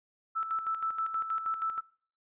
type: tone with tremolo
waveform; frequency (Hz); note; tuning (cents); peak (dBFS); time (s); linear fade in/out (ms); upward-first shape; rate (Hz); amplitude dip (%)
sine; 1318.5; E6; 0; -28; 0.35-1.81; 20; square; 6.3; 60
effects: noise-tail reverb RT60 0.5 s tail -23 dB re dry + resampled to 8000 Hz